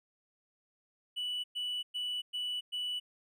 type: tone bursts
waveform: triangle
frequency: 2960 Hz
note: F#7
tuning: in tune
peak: -31 dBFS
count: 5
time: 1.16-3 s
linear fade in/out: 20 ms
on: 280 ms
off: 110 ms
effects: tanh soft clip ceiling -28 dBFS